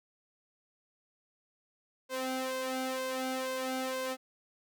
sawtooth tone with flanger, 259.8 Hz, C4, 12 cents flat, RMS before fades -35 dBFS, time 2.09-4.17 s, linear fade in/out 50 ms, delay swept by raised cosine 1.9 to 2.49 ms, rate 2.1 Hz, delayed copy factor +0.75, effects none

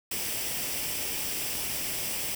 white noise with comb filter, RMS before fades -32 dBFS, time 0.11-2.35 s, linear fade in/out 5 ms, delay 0.37 ms, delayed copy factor +0.5, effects none

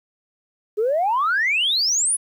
sine exponential sweep, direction up, 403.6 to 10548 Hz, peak -16 dBFS, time 0.77-2.17 s, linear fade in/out 20 ms, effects tanh soft clip ceiling -13 dBFS + 9-bit

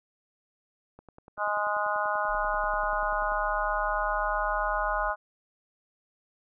click train, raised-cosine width 1 ms, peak -34 dBFS, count 25, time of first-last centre 0.99-3.32 s, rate 10.3 Hz
harmonic tone, 207.7 Hz, G#3, in tune, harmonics 3 / 4 / 5 / 6 / 7, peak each -32 / -32 / -32 / -32 / -32 dBFS, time 1.37-5.16 s, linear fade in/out 50 ms
sine exponential sweep, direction up, 32.58 to 43 Hz, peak -38 dBFS, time 2.28-5.11 s, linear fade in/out 20 ms
effects none

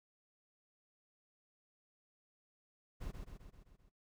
brown noise with echo, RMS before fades -43 dBFS, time 3-3.12 s, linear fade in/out 20 ms, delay 130 ms, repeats 6, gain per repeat -4 dB, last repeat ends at 3.9 s, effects noise-tail reverb RT60 0.1 s tail -17 dB re dry

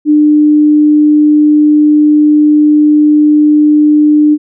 sine tone, 300 Hz, D4, 37 cents sharp, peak -3 dBFS, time 0.05-4.38 s, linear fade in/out 50 ms, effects none

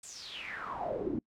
brown noise with band-pass filter sweep, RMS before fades -38 dBFS, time 0.03-1.19 s, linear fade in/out 5 ms, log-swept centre 8100 to 260 Hz, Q 7.2, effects noise-tail reverb RT60 0.1 s tail -26 dB re dry

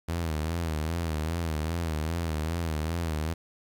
sawtooth tone with vibrato, 80.8 Hz, E2, 34 cents flat, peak -24 dBFS, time 0.08-3.34 s, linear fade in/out 10 ms, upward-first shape sine, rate 2.5 Hz, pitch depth 100 cents each way, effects 10-bit

